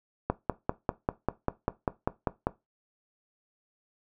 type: click train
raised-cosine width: 1 ms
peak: -11 dBFS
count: 12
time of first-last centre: 0.3-2.47 s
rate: 5.07 Hz
effects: noise-tail reverb RT60 0.2 s tail -17 dB re dry